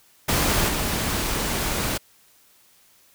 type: noise with level steps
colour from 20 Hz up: pink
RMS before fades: -21 / -25 dBFS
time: 0.28-1.98 s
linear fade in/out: 10 ms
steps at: 0.68 s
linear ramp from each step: 10 ms
effects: white hiss -57 dBFS RMS until 3.14 s